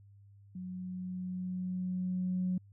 sine tone with level ramp, 183.1 Hz, F#3, 18 cents flat, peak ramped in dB -39 to -28 dBFS, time 0.55-2.58 s, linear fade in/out 5 ms, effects tanh soft clip ceiling -24 dBFS + added 100 Hz sine -55 dBFS peak until 2.72 s

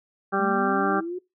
harmonic tone, 196 Hz, G3, in tune, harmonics 1 / 2 / 3 / 4 / 6 / 7 / 8, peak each -29 / -27 / -33 / -27 / -28 / -29 / -31 dBFS, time 0.32-1.01 s, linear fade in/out 20 ms
sine exponential sweep, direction up, 208.1 to 370 Hz, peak -28 dBFS, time 0.39-1.19 s, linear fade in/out 10 ms
effects noise-tail reverb RT60 0.2 s tail -21 dB re dry

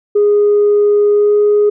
sine tone with pitch glide, 413 to 415.6 Hz, G#4 to G#4, -10 to +1 cents, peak -6 dBFS, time 0.15-1.7 s, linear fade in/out 10 ms, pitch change +11 cents, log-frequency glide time 1.12-1.35 s, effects tanh soft clip ceiling -4 dBFS

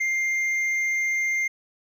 sine tone with hard clipping, 2105 Hz, C7, 10 cents sharp, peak -23 dBFS, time 0-1.48 s, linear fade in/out 10 ms, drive 4 dB, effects none

